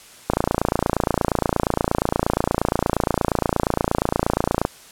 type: click train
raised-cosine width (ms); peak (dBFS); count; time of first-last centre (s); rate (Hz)
1; -3; 125; 0.3-4.651; 28.5
effects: white hiss -45 dBFS RMS until 4.91 s + low-pass 11000 Hz 12 dB/octave